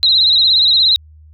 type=tone with vibrato; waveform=sine; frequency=3951 Hz; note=B7; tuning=in tune; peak=-8 dBFS; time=0.03-0.96 s; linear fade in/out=0 ms; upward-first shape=sine; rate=17 Hz; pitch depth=84 cents each way; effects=added 77 Hz sine -39 dBFS peak until 1.33 s